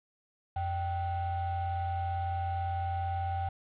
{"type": "ring-modulated tone", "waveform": "triangle", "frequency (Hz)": 344.8, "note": "F4", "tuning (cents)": -22, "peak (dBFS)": -25, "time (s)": [0.56, 3.49], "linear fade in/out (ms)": 5, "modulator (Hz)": 433, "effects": ["resampled to 8000 Hz", "9-bit"]}